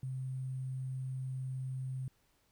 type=tone with sample-and-hold; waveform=sine; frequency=130.5 Hz; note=C3; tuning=4 cents flat; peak=-36 dBFS; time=0.03-2.08 s; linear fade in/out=2 ms; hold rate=8820 Hz; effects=pink hiss -73 dBFS RMS until 2.51 s